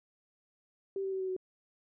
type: tone with pitch steps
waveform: sine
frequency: 389.8 / 385.3 / 380.9 / 376.5 / 372.2 Hz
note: G4 / G4 / G4 / F#4 / F#4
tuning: -10 / -30 / -50 / +30 / +10 cents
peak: -32 dBFS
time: 0.96-1.365 s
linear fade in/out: 2 ms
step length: 81 ms
effects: none